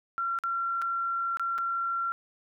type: tone with dropouts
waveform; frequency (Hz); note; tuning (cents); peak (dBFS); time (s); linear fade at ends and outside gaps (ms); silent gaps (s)
sine; 1367; F6; -37; -27; 0.18-2.12; 0; 0.388-0.437 / 0.817-0.821 / 1.371-1.396 / 1.58-1.585
effects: none